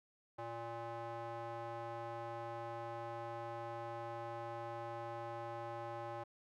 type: tone with band-pass filter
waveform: square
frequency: 116.54 Hz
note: A#2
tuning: in tune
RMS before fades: -45 dBFS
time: 0.38-6.24 s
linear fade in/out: 10 ms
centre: 800 Hz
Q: 1.9
effects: none